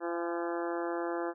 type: harmonic tone with a mistuned harmonic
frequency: 171 Hz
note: F3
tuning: 36 cents flat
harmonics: 2 / 3 / 4 / 5 / 6 / 7 / 8 / 9 / 10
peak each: -34 / -38 / -40 / -42 / -44 / -45 / -46 / -47 / -48 dBFS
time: 0-1.34 s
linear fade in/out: 50 ms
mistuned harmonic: 5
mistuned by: -29 cents
effects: none